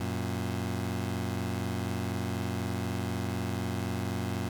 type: tone pair together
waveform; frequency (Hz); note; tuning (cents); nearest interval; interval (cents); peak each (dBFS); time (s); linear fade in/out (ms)
20% pulse; 92.5 / 116.54; F#2 / A#2; 0 / 0; major third; 400; -28 / -29; 0-4.49; 5
effects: none